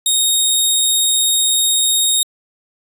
15% pulse tone, 3729 Hz, A#7, in tune, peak -5 dBFS, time 0.06-2.23 s, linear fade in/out 2 ms, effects resampled to 32000 Hz

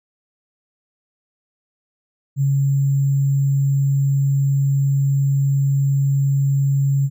sine tone with sample-and-hold, 138.59 Hz, C#3, in tune, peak -14 dBFS, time 2.36-7.1 s, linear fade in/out 50 ms, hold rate 7350 Hz, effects none

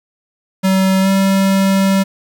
square tone with pitch glide, 190.3 to 193.85 Hz, F#3 to G3, +49 to -19 cents, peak -11 dBFS, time 0.63-2.04 s, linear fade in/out 20 ms, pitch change +32 cents, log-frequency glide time 1.01-1.08 s, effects 8-bit

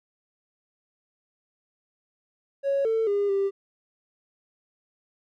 triangle tone with pitch steps, 554 / 447.6 / 405 / 394.1 Hz, C#5 / A4 / G#4 / G4, -1 / +30 / -43 / +9 cents, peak -18 dBFS, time 2.63-3.51 s, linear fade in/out 50 ms, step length 220 ms, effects tanh soft clip ceiling -18 dBFS

